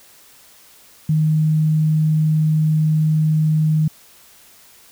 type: tone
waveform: sine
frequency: 155.56 Hz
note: D#3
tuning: in tune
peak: -13 dBFS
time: 1.09-3.88 s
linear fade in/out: 5 ms
effects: white hiss -48 dBFS RMS until 4.91 s